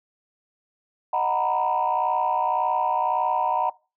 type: chord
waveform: sine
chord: B major seventh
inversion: first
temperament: just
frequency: 617.4 / 740.8 / 926 / 987.8 Hz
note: D#5 / F#5 / A#5 / B5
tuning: -14 / +2 / -12 / 0 cents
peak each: -30 / -24 / -24 / -26 dBFS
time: 1.13-3.7 s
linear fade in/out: 5 ms
effects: noise-tail reverb RT60 0.3 s tail -22 dB re dry + tanh soft clip ceiling -13 dBFS